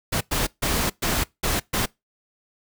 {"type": "noise bursts at uneven times", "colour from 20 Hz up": "pink", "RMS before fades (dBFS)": -23, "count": 6, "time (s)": [[0.12, 0.21], [0.31, 0.47], [0.62, 0.9], [1.02, 1.24], [1.43, 1.6], [1.73, 1.86]], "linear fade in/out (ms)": 10, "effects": ["noise-tail reverb RT60 0.2 s tail -23 dB re dry"]}